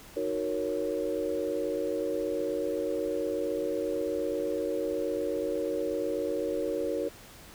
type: chord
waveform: sine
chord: D# minor seventh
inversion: none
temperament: equal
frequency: 311.1 / 370 / 466.2 / 554.4 Hz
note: D#4 / F#4 / A#4 / C#5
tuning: 0 / 0 / 0 / 0 cents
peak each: -35 / -35 / -32 / -33 dBFS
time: 0.16-7.09 s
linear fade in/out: 10 ms
effects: pink hiss -50 dBFS RMS until 7.54 s